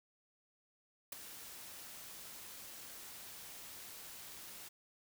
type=noise with ADSR envelope; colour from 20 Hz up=white; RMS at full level=-40 dBFS; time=1.12-4.69 s; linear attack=6 ms; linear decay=8 ms; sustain=-11 dB; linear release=12 ms; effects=none